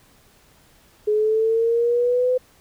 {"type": "linear sweep", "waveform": "sine", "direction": "up", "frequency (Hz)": [419.9, 509], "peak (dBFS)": -16, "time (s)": [1.07, 2.38], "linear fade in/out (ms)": 10, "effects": ["pink hiss -55 dBFS RMS until 2.6 s"]}